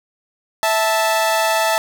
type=tone pair together; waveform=sawtooth; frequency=655.6 / 880 Hz; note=E5 / A5; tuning=-10 / 0 cents; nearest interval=perfect fourth; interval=510 cents; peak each=-14 / -14 dBFS; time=0.63-1.78 s; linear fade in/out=0 ms; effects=none